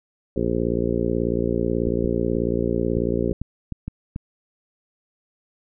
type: harmonic tone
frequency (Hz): 58.27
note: A#1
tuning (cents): 0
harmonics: 1 / 2 / 3 / 4 / 5 / 6 / 7 / 8 / 9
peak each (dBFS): -30 / -30 / -28 / -27 / -31 / -27 / -26 / -31 / -31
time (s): 0.36-3.33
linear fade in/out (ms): 5
type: clicks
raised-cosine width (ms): 5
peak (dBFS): -16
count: 9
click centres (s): 1.875 / 2.048 / 2.348 / 2.971 / 3.319 / 3.416 / 3.723 / 3.88 / 4.161
effects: none